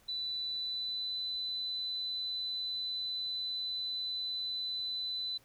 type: tone with pitch glide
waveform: sine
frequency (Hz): 3980 to 4005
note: B7 to B7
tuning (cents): +13 to +23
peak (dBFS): -34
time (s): 0.08-5.38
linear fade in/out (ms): 10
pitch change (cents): +10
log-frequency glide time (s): 0.55-1.16
effects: pink hiss -65 dBFS RMS until 5.44 s